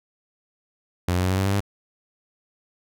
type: tone with pitch steps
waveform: sawtooth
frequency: 88.7 / 90.56 / 92.47 / 94.41 / 96.39 / 98.42 / 100.49 Hz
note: F2 / F#2 / F#2 / F#2 / G2 / G2 / G2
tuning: +27 / -37 / -1 / +35 / -29 / +7 / +43 cents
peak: -16 dBFS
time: 1.08-1.605 s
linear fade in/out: 5 ms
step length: 75 ms
effects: none